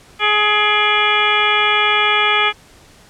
harmonic tone with a mistuned harmonic, 420 Hz, G#4, 19 cents sharp, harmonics 1 / 2 / 3 / 4 / 5 / 6 / 7 / 8, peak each -24 / -21 / -18 / -22 / -21 / -18 / -22 / -21 dBFS, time 0.19-2.53 s, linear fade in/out 50 ms, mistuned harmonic 6, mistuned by -88 cents, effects pink hiss -46 dBFS RMS until 3.09 s + low-pass 10000 Hz 12 dB/octave

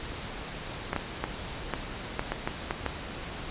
clicks, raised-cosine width 0.5 ms, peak -13 dBFS, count 9, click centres 0.931 / 0.963 / 1.24 / 1.737 / 2.194 / 2.32 / 2.475 / 2.709 / 2.863 s, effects pink hiss -38 dBFS RMS until 3.5 s + resampled to 8000 Hz

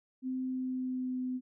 sine tone with pitch glide, 258.2 to 254.2 Hz, C4 to C4, -23 to -50 cents, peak -32 dBFS, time 0.22-1.41 s, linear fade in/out 50 ms, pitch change -27 cents, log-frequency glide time 0.44-1.2 s, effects none

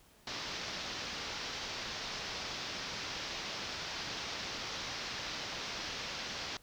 white low-pass noise, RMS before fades -41 dBFS, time 0.27-6.57 s, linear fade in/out 2 ms, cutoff 5700 Hz, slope 48 dB/octave, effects pink hiss -63 dBFS RMS until 6.62 s

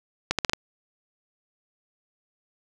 accelerating click train, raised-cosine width 0.2 ms, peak -5 dBFS, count 5, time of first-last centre 0.31-0.534 s, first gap 77 ms, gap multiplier 0.79, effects none

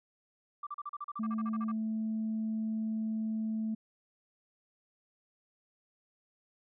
sine tone bursts, 1174.7 Hz, D6, in tune, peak -36 dBFS, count 15, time 0.63-1.718 s, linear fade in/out 5 ms, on 38 ms, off 37 ms
sine tone, 219.8 Hz, A3, 2 cents flat, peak -30 dBFS, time 1.19-3.75 s, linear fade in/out 10 ms
effects tanh soft clip ceiling -27 dBFS

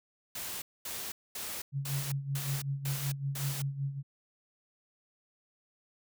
white noise bursts, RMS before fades -39 dBFS, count 7, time 0.35-3.62 s, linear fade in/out 5 ms, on 270 ms, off 230 ms
sine tone with tremolo, 138.59 Hz, C#3, in tune, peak -29 dBFS, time 1.72-4.03 s, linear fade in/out 50 ms, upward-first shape sine, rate 5.3 Hz, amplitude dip 70%
effects none

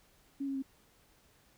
sine tone with pitch steps, 277.2 / 272.8 / 268.4 Hz, C#4 / C#4 / C4, 0 / -28 / +44 cents, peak -33 dBFS, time 0.4-0.625 s, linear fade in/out 10 ms, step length 75 ms, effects pink hiss -66 dBFS RMS until 1.57 s

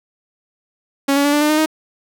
sawtooth tone with pitch steps, 277.2 / 282.9 / 288.6 / 294.5 / 300.5 / 306.7 / 312.9 Hz, C#4 / C#4 / D4 / D4 / D4 / D#4 / D#4, 0 / +35 / -30 / +5 / +40 / -25 / +10 cents, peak -9 dBFS, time 1.08-1.661 s, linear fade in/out 10 ms, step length 83 ms, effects none

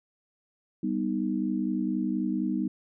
sine chord, G augmented, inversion none, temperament equal, 196 / 246.9 / 311.1 Hz, G3 / B3 / D#4, 0 / 0 / 0 cents, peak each -30 dBFS, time 0.83-2.68 s, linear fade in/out 5 ms, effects none

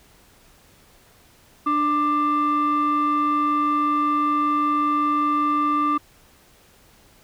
sine tone pair together, 295.8 / 1183.2 Hz, D4 / D6, +13 / +13 cents, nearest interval 2 octaves, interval 2400 cents, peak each -21 / -17 dBFS, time 1.66-5.98 s, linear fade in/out 10 ms, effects tanh soft clip ceiling -15 dBFS + pink hiss -54 dBFS RMS until 7.23 s

